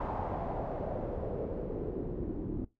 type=noise with low-pass filter sweep; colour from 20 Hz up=pink; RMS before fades=-36 dBFS; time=0-2.65 s; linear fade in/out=5 ms; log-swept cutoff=900 to 300 Hz; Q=2.9; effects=noise-tail reverb RT60 0.2 s tail -18 dB re dry